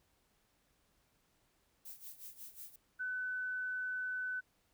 violet noise with tremolo, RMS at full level -48 dBFS, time 1.85-2.76 s, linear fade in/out 5 ms, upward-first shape sine, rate 5.5 Hz, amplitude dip 80%
sine tone, 1505 Hz, F#6, 29 cents sharp, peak -36 dBFS, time 2.99-4.41 s, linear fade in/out 20 ms
effects pink hiss -75 dBFS RMS until 4.73 s

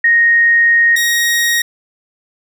sine / sawtooth tone pair in turn, 1864.7 / 1879.8 Hz, A#6 / A#6, 0 / +14 cents, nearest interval unison, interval 14 cents, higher second, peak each -7 / -8 dBFS, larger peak first, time 0.04-0.96 / 0.96-1.62 s, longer first, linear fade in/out 5 ms, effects none

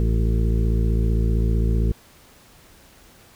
harmonic tone with a mistuned harmonic, 55.5 Hz, A1, 16 cents sharp, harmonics 1 / 2 / 3 / 4 / 6 / 7 / 8, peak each -18 / -24 / -28 / -30 / -34 / -35 / -36 dBFS, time 0-1.92 s, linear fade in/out 0 ms, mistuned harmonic 8, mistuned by +28 cents, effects pink hiss -51 dBFS RMS until 3.35 s

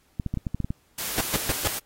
clicks, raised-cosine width 5 ms, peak -15 dBFS, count 9, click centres 0.198 / 0.263 / 0.34 / 0.373 / 0.468 / 0.546 / 0.603 / 0.645 / 0.705 s
white noise, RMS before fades -31 dBFS, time 0.98-1.79 s, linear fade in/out 5 ms
pink noise bursts, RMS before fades -24 dBFS, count 4, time 1.18-1.674 s, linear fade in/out 0 ms, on 26 ms, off 130 ms
effects pink hiss -64 dBFS RMS until 1.85 s + AAC 48 kbps

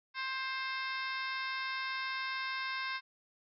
harmonic tone, 527 Hz, C5, 12 cents sharp, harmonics 2 / 3 / 4 / 5 / 6 / 7 / 8 / 9 / 10, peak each -40 / -40 / -41 / -45 / -55 / -46 / -51 / -50 / -49 dBFS, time 0.14-3.01 s, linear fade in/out 50 ms, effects none

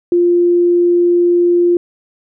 sine tone, 349.2 Hz, F4, in tune, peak -8 dBFS, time 0.12-1.77 s, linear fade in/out 2 ms, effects none

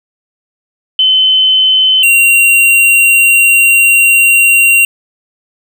sine / square tone pair in turn, 3053 / 2757 Hz, G7 / F7, -46 / -23 cents, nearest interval major second, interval 177 cents, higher first, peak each -5 / -5 dBFS, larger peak neither, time 0.99-2.03 / 2.03-4.85 s, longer second, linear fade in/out 2 ms, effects none

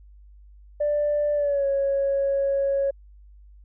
sine tone with pitch glide, 589 to 552.7 Hz, D5 to C#5, +5 to -5 cents, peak -19 dBFS, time 0.8-2.91 s, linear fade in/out 10 ms, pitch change -110 cents, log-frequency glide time 1.34-1.66 s, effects tanh soft clip ceiling -16 dBFS + added 50 Hz sine -46 dBFS peak until 3.64 s

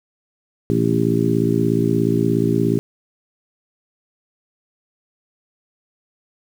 harmonic tone with a mistuned harmonic, 56.9 Hz, A#1, 41 cents flat, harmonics 2 / 3 / 4 / 5 / 6 / 7, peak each -22 / -22 / -22 / -22 / -22 / -22 dBFS, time 0.7-2.79 s, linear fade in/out 0 ms, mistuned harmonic 2, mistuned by +87 cents, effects 7-bit

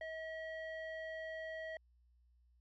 square tone with low-pass filter, 640 Hz, D#5, 49 cents sharp, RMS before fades -45 dBFS, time 0.01-1.77 s, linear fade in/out 2 ms, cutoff 2200 Hz, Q 2.4, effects added 60 Hz sine -67 dBFS peak until 2.6 s

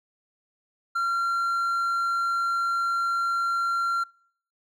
triangle tone, 1374 Hz, F6, 29 cents flat, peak -21 dBFS, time 0.95-4.04 s, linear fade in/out 10 ms, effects noise-tail reverb RT60 0.6 s tail -26 dB re dry

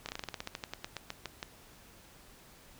slowing click train, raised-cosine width 0.2 ms, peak -20 dBFS, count 18, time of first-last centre 0.06-1.429 s, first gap 28 ms, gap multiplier 1.12, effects pink hiss -57 dBFS RMS until 2.79 s

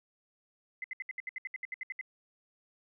sine tone bursts, 2042 Hz, C7, 43 cents flat, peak -35 dBFS, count 14, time 0.82-2.012 s, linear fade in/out 2 ms, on 22 ms, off 68 ms, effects none

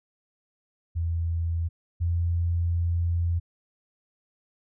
sine tone pair in turn, 83.6 / 85.41 Hz, E2 / F2, +25 / -38 cents, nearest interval unison, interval 37 cents, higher second, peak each -24 / -22 dBFS, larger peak second, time 0.95-1.69 / 2-3.4 s, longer second, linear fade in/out 20 ms, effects none

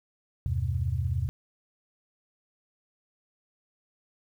sine tone cluster, 78.6 / 95.3 / 125.3 Hz, D#2 / G2 / B2, +18 / -48 / +25 cents, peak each -30 dBFS, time 0.46-1.29 s, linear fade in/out 0 ms, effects 10-bit

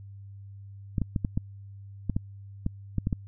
clicks, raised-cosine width 5 ms, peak -14 dBFS, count 11, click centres 0.982 / 1.017 / 1.162 / 1.248 / 1.375 / 2.097 / 2.165 / 2.664 / 2.983 / 3.071 / 3.128 s, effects added 99 Hz sine -42 dBFS peak until 3.27 s

